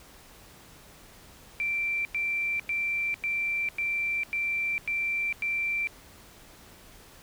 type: tone bursts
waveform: sine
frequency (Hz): 2349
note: D7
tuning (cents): 0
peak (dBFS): -26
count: 8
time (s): 1.6-5.872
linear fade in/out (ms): 0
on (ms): 450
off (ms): 96
effects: pink hiss -52 dBFS RMS until 7.22 s